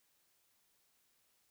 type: silence
effects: white hiss -75 dBFS RMS until 1.5 s